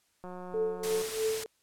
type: click train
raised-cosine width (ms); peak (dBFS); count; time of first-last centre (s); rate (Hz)
1; -30; 142; 0.24-1.019; 181
type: tone with tremolo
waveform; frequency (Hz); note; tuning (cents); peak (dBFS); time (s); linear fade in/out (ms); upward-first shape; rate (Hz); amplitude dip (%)
sine; 440; A4; 0; -25; 0.54-1.46; 0; triangle; 3.1; 90
type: noise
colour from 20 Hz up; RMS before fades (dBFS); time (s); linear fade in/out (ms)
white; -37; 0.83-1.44; 5
effects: white hiss -71 dBFS RMS until 1.62 s + low-pass 11000 Hz 12 dB/octave